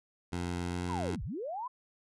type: tone with pitch glide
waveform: 15% pulse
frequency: 87.8 to 88.97 Hz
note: F2 to F2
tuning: +10 to +33 cents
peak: -27 dBFS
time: 0.32-1.16 s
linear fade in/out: 10 ms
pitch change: +23 cents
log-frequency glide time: 0.68-0.82 s
type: linear two-way sweep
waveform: sine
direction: down then up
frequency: 1046.5 to 36.93 to 1046.5 Hz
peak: -35 dBFS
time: 0.89-1.68 s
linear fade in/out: 10 ms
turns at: 1.23 s
effects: resampled to 24000 Hz